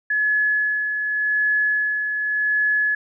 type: tone with tremolo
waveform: sine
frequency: 1703 Hz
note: G#6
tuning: 43 cents sharp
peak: -16 dBFS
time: 0.1-2.95 s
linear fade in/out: 5 ms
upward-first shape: sine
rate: 0.87 Hz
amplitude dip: 45%
effects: none